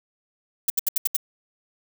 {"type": "noise bursts", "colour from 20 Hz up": "violet", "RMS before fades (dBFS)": -20, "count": 6, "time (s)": [0.68, 1.166], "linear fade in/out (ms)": 5, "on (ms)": 21, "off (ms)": 72, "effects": []}